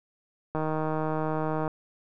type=click train; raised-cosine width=1 ms; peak=-16 dBFS; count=177; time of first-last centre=0.55-1.678 s; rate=156 Hz; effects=none